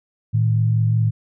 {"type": "tone pair together", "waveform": "sine", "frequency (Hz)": [112, 157.39], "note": ["A2", "D#3"], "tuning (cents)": [31, 20], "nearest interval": "tritone", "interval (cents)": 589, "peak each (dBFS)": [-15, -23], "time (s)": [0.33, 1.11], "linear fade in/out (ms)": 20, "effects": []}